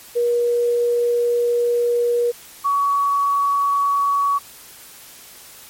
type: tone pair in turn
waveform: sine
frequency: 478.2 / 1127.5 Hz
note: A#4 / C#6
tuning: +44 / +29 cents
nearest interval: octave + minor third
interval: 1485 cents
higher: second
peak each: -15 dBFS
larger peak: neither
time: 0.15-2.32 / 2.64-4.39 s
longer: first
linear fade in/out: 20 ms
effects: white hiss -42 dBFS RMS until 5.69 s + MP3 64 kbps